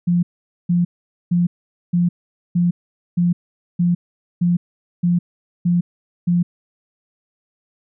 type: tone bursts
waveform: sine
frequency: 174.6 Hz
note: F3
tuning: in tune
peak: -13 dBFS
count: 11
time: 0.07-6.43 s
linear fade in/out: 10 ms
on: 160 ms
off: 460 ms
effects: none